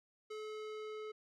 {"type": "tone with low-pass filter sweep", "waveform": "square", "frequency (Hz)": 430, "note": "A4", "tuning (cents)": -40, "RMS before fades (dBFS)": -45, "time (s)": [0.3, 1.12], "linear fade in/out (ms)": 10, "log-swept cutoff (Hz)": [6000, 3000], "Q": 0.7, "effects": []}